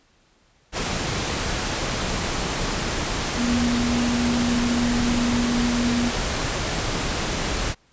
sine tone in noise, 240 Hz, B3, 49 cents flat, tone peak -20 dBFS, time 3.36-6.12 s, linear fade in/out 50 ms, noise pink, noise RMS -25 dBFS, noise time 0.72-7.75 s, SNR +2 dB, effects pink hiss -60 dBFS RMS until 7.92 s + resampled to 16000 Hz

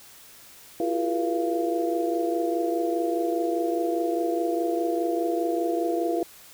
sine tone cluster, 336.5 / 361.4 / 414.5 / 478.9 / 686 Hz, E4 / F#4 / G#4 / A#4 / F5, +36 / -41 / -3 / +47 / -31 cents, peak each -26 / -32 / -34 / -30 / -29 dBFS, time 0.8-6.23 s, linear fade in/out 2 ms, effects white hiss -49 dBFS RMS until 6.53 s

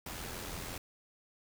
pink noise with amplitude modulation, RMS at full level -40 dBFS, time 0.06-0.78 s, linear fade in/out 5 ms, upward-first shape sine, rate 85.5 Hz, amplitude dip 45%, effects none

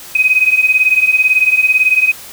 sine beating tone pair, 2504 / 2522 Hz, D#7 / D#7, +10 / +23 cents, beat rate 18 Hz, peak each -13 / -10 dBFS, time 0.15-2.12 s, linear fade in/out 5 ms, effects white hiss -33 dBFS RMS until 2.32 s

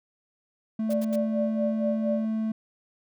triangle tone, 220 Hz, A3, in tune, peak -23 dBFS, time 0.79-2.52 s, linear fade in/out 5 ms
sine tone with tremolo, 587.3 Hz, D5, in tune, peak -24 dBFS, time 0.89-2.25 s, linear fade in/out 5 ms, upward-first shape sine, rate 4.3 Hz, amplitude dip 85%
white noise bursts, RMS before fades -43 dBFS, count 3, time 0.9-1.16 s, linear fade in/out 5 ms, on 36 ms, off 76 ms
effects none

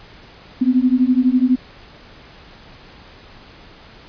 sine beating tone pair, 247.9 / 259.9 Hz, B3 / C4, +7 / -11 cents, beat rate 12 Hz, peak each -15 dBFS, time 0.61-1.56 s, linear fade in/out 10 ms, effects pink hiss -43 dBFS RMS until 4.08 s + resampled to 11025 Hz

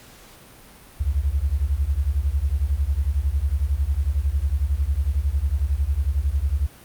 sine beating tone pair, 64.7 / 75.7 Hz, C2 / D#2, -19 / -47 cents, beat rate 11 Hz, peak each -22 dBFS, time 1-6.67 s, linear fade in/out 10 ms, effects pink hiss -47 dBFS RMS until 6.84 s + Opus 48 kbps

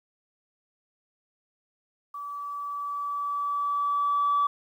sine tone with level ramp, 1151 Hz, D6, 35 cents flat, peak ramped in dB -34 to -19 dBFS, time 2.14-4.47 s, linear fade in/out 5 ms, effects tanh soft clip ceiling -17 dBFS + 10-bit

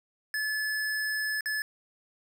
square tone with dropouts, 1725 Hz, A6, 35 cents flat, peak -29 dBFS, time 0.34-1.62 s, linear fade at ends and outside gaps 1 ms, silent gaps 1.408-1.458 s, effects none

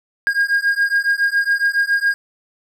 triangle beating tone pair, 1621 / 1628.2 Hz, G#6 / G#6, -42 / -35 cents, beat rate 7.2 Hz, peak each -16 dBFS, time 0.27-2.14 s, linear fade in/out 0 ms, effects none

